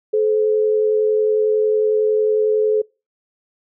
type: tone pair together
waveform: sine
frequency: 430 / 521 Hz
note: A4 / C5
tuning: -40 / -7 cents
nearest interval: minor third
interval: 333 cents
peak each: -14 / -24 dBFS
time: 0.13-2.82 s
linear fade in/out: 10 ms
effects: noise-tail reverb RT60 0.3 s tail -26 dB re dry